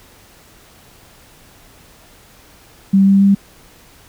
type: tone with pitch steps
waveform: sine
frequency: 194.6 / 196.29 / 198 Hz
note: G3 / G3 / G3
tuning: -12 / +3 / +18 cents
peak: -7 dBFS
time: 2.93-3.35 s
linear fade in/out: 10 ms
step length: 140 ms
effects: pink hiss -46 dBFS RMS until 4.08 s